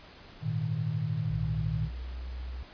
sine chord, Ab suspended second, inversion none, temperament equal, 103.83 / 116.54 / 155.56 Hz, Ab2 / Bb2 / Eb3, 0 / 0 / 0 cents, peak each -36 / -32 / -31 dBFS, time 0.41-1.9 s, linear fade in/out 50 ms
sine tone with pitch glide, 61.4 to 62.73 Hz, B1 to B1, -9 to +28 cents, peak -35 dBFS, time 1.3-2.63 s, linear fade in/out 5 ms, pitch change +37 cents, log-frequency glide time 1.88-2.35 s
effects pink hiss -51 dBFS RMS until 2.73 s + resampled to 11025 Hz

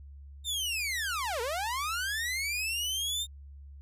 sawtooth linear two-way sweep, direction down then up, 3680 to 440 to 3680 Hz, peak -27 dBFS, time 0.44-3.27 s, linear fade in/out 50 ms, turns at 1.41 s, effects added 70 Hz sine -45 dBFS peak until 3.81 s + resampled to 32000 Hz

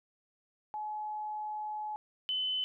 sine tone pair in turn, 850 / 3029 Hz, G#5 / F#7, +40 / +40 cents, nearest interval octave + minor seventh, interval 2200 cents, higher second, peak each -35 / -30 dBFS, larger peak second, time 0.74-1.96 / 2.29-2.64 s, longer first, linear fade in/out 0 ms, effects none

